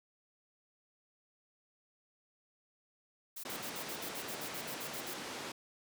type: noise bursts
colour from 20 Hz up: blue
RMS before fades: -44 dBFS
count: 14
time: 3.36-5.141 s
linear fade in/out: 10 ms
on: 78 ms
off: 53 ms
type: band-pass noise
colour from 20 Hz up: pink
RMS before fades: -44 dBFS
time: 3.45-5.52 s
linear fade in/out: 5 ms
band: 240 to 7700 Hz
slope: 12 dB/octave
effects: none